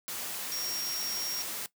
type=tone in noise; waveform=sine; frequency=5588 Hz; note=F8; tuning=in tune; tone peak=-34 dBFS; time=0.52-1.42 s; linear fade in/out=0 ms; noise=white; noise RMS=-37 dBFS; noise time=0.08-1.66 s; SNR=0 dB; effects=noise-tail reverb RT60 0.1 s tail -17 dB re dry + high-pass 150 Hz 12 dB/octave